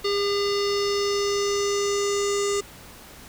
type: tone with low-pass filter sweep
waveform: square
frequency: 404 Hz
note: G#4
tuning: 48 cents flat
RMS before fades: -24 dBFS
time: 0.04-2.61 s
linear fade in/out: 10 ms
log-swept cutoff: 4500 to 7300 Hz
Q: 4.2
effects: pink hiss -45 dBFS RMS until 3.28 s